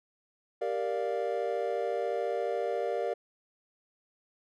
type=chord; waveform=triangle; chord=G minor seventh; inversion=none; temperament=equal; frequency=392 / 466.2 / 587.3 / 698.5 Hz; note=G4 / Bb4 / D5 / F5; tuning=0 / 0 / 0 / 0 cents; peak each=-34 / -31 / -32 / -34 dBFS; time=0.61-3.14 s; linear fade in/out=10 ms; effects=none